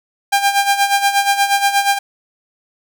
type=tone with tremolo; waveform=sawtooth; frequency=799 Hz; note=G5; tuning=33 cents sharp; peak=-6 dBFS; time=0.32-1.99 s; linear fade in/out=10 ms; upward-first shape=sine; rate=8.4 Hz; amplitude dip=70%; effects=none